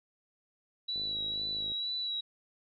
sine tone with vibrato, 3917 Hz, B7, 15 cents flat, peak -32 dBFS, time 0.88-2.21 s, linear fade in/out 10 ms, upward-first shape sine, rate 2.1 Hz, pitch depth 26 cents each way
click train, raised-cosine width 2 ms, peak -37 dBFS, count 41, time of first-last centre 0.96-1.719 s, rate 52.7 Hz
effects none

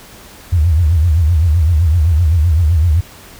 sine tone with vibrato, 81.5 Hz, E2, 19 cents flat, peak -8 dBFS, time 0.52-3.01 s, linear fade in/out 10 ms, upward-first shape triangle, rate 7.8 Hz, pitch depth 210 cents each way, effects pink hiss -38 dBFS RMS until 3.39 s

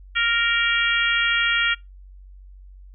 harmonic tone, 466.2 Hz, A#4, in tune, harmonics 3 / 4 / 5 / 6 / 7, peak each -23 / -24 / -25 / -26 / -26 dBFS, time 0.15-1.75 s, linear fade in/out 20 ms, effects noise-tail reverb RT60 0.2 s tail -24 dB re dry + added 47 Hz sine -41 dBFS peak until 2.94 s

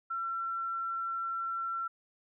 sine tone, 1353 Hz, E6, 45 cents sharp, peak -32 dBFS, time 0.1-1.88 s, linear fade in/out 10 ms, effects none

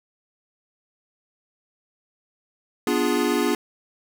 square chord, B diminished seventh, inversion none, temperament equal, 246.9 / 293.7 / 349.2 / 415.3 Hz, B3 / D4 / F4 / Ab4, 0 / 0 / 0 / 0 cents, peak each -26 dBFS, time 2.87-3.55 s, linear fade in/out 2 ms, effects none

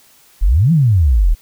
sine exponential two-way sweep, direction up then down, 35.62 to 174.61 to 35.62 Hz, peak -8 dBFS, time 0.41-1.35 s, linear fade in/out 20 ms, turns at 0.72 s, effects white hiss -49 dBFS RMS until 1.41 s

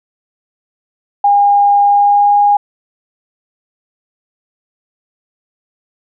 sine tone with pitch glide, 811 to 818.5 Hz, G#5 to G#5, -41 to -25 cents, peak -6 dBFS, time 1.24-2.57 s, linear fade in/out 5 ms, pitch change +16 cents, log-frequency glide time 1.83-2.37 s, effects none

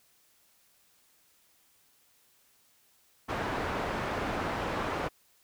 white low-pass noise, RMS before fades -33 dBFS, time 3.28-5.09 s, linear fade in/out 20 ms, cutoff 1200 Hz, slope 12 dB/octave, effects white hiss -66 dBFS RMS until 5.43 s

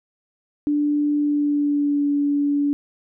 sine tone with pitch glide, 293.7 to 287.3 Hz, D4 to D4, 0 to -38 cents, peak -17 dBFS, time 0.67-2.73 s, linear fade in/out 0 ms, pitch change -38 cents, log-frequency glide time 1.17-2.08 s, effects none

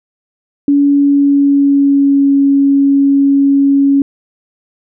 sine tone with pitch glide, 284 to 278 Hz, C#4 to C#4, +42 to +5 cents, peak -6 dBFS, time 0.68-4.02 s, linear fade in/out 2 ms, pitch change -37 cents, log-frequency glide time 0.79-2.33 s, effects none

